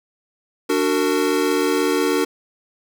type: chord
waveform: square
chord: D augmented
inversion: none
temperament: equal with one note detuned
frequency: 293.7 / 370 / 456 Hz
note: D4 / F#4 / A#4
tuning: 0 / 0 / -38 cents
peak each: -22 dBFS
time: 0.69-2.25 s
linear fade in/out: 10 ms
effects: none